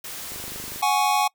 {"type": "noise", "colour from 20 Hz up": "white", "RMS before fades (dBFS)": -35, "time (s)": [0.04, 0.82], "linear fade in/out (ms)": 5}
{"type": "click train", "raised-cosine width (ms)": 2, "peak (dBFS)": -27, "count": 12, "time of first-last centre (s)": [0.32, 0.76], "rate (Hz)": 25}
{"type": "chord", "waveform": "square", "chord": "F# suspended second", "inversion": "none", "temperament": "just", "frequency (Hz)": [740, 832.5, 1110], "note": ["F#5", "G#5", "C#6"], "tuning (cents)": [0, 4, 2], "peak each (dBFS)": [-25, -22, -25], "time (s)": [0.82, 1.28], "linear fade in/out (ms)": 10}
{"effects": ["noise-tail reverb RT60 0.1 s tail -24 dB re dry"]}